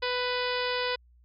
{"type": "harmonic tone", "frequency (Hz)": 496.1, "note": "B4", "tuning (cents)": 8, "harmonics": [1, 2, 3, 4, 5, 6, 7, 8, 9, 10], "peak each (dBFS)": [-31, -34, -36, -37, -38, -39, -39, -40, -41, -41], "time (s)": [0.02, 0.96], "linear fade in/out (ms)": 10, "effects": ["added 60 Hz sine -56 dBFS peak until 1.24 s"]}